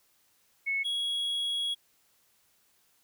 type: tone pair in turn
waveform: sine / triangle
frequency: 2200 / 3326 Hz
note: C#7 / G#7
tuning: -14 / +2 cents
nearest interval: perfect fifth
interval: 716 cents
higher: second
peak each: -27 dBFS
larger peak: neither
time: 0.66-0.84 / 0.84-1.75 s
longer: second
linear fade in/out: 20 ms
effects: white hiss -68 dBFS RMS until 3.03 s